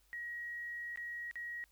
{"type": "tone with dropouts", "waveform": "sine", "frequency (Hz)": 1900, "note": "A#6", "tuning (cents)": 33, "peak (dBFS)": -40, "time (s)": [0.13, 1.64], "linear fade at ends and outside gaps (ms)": 0, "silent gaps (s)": [[0.959, 0.974], [1.312, 1.356]], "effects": ["added 50 Hz sine -70 dBFS peak until 1.71 s", "white hiss -72 dBFS RMS until 1.71 s"]}